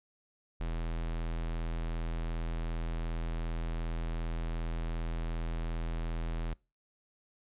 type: tone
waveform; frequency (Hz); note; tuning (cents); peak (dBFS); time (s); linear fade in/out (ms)
square; 41.33; E1; +5; -33; 0.6-6.54; 10
effects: noise-tail reverb RT60 0.3 s tail -25 dB re dry + resampled to 8000 Hz